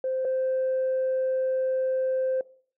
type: tone pair in turn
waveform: sine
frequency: 521 / 521 Hz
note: C5 / C5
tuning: -7 / -7 cents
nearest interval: unison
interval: 0 cents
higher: neither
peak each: -24 / -22 dBFS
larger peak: second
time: 0.04-0.25 / 0.25-2.41 s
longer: second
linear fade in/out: 2 ms
effects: noise-tail reverb RT60 0.5 s tail -21 dB re dry + tanh soft clip ceiling -20 dBFS